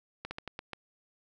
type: slowing click train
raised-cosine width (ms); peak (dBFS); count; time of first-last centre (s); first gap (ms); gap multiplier
0.3; -22; 6; 0.25-0.733; 60; 1.24
effects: none